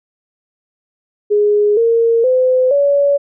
sine tone with pitch steps, 415.3 / 460.8 / 511.3 / 567.3 Hz, G#4 / A#4 / C5 / C#5, 0 / -20 / -40 / +40 cents, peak -9 dBFS, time 1.3-3.18 s, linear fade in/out 20 ms, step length 470 ms, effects none

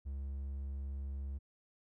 triangle tone, 68.7 Hz, C#2, 15 cents flat, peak -36 dBFS, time 0.05-1.39 s, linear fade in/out 20 ms, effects none

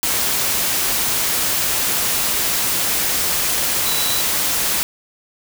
sine tone in noise, 3951 Hz, B7, in tune, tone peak -24 dBFS, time 3.86-4.21 s, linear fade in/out 0 ms, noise white, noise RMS -19 dBFS, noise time 0.03-4.83 s, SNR -8 dB, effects none

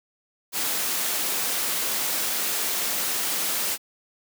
white noise, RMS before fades -26 dBFS, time 0.52-3.78 s, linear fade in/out 50 ms, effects high-pass 200 Hz 12 dB/octave

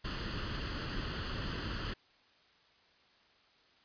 pink noise with comb filter, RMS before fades -38 dBFS, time 0.04-1.94 s, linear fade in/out 10 ms, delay 0.66 ms, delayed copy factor +0.6, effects white hiss -66 dBFS RMS until 3.84 s + resampled to 11025 Hz

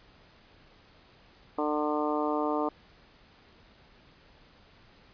harmonic tone, 150 Hz, D3, 37 cents sharp, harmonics 2 / 3 / 4 / 5 / 6 / 7 / 8, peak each -31 / -33 / -34 / -35 / -36 / -36 / -37 dBFS, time 1.58-2.69 s, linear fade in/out 5 ms, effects pink hiss -58 dBFS RMS until 5.13 s + resampled to 11025 Hz

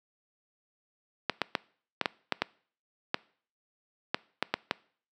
clicks, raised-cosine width 0.3 ms, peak -9 dBFS, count 12, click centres 1.297 / 1.417 / 1.552 / 2.013 / 2.058 / 2.323 / 2.42 / 3.144 / 4.145 / 4.426 / 4.54 / 4.711 s, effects noise-tail reverb RT60 0.5 s tail -23 dB re dry + high-pass 200 Hz 12 dB/octave

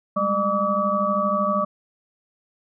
sine tone cluster, 196.6 / 209.3 / 602 / 1148 / 1266 Hz, G3 / G#3 / D5 / D6 / D#6, +5 / +14 / +43 / -40 / +30 cents, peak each -28 / -29 / -24 / -22 / -30 dBFS, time 0.16-1.65 s, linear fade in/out 10 ms, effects none

